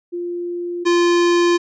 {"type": "tone pair in turn", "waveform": ["sine", "square"], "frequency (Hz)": [349.2, 347], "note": ["F4", "F4"], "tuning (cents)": [0, -11], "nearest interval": "unison", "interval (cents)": 11, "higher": "first", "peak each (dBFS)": [-22, -13], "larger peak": "second", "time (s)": [[0.12, 0.85], [0.85, 1.58]], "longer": "neither", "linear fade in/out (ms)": 20, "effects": ["resampled to 16000 Hz"]}